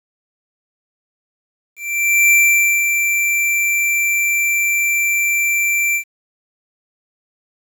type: tone with ADSR envelope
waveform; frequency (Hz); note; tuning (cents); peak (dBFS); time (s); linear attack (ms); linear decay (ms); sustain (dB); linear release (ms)
square; 2349; D7; 0; -9; 1.76-6.04; 550; 520; -6; 89
effects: 8-bit